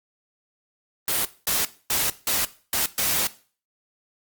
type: noise bursts at uneven times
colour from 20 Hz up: white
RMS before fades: -23 dBFS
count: 6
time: 1.08-1.25 / 1.47-1.65 / 1.9-2.1 / 2.27-2.45 / 2.73-2.86 / 2.98-3.27 s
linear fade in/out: 2 ms
effects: noise-tail reverb RT60 0.4 s tail -17 dB re dry + Opus 32 kbps